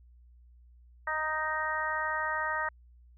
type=harmonic tone; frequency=311.1 Hz; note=D#4; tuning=in tune; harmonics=2 / 3 / 4 / 5 / 6; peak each=-39 / -35 / -35 / -36 / -34 dBFS; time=1.07-2.69 s; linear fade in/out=5 ms; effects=added 60 Hz sine -54 dBFS peak until 3.17 s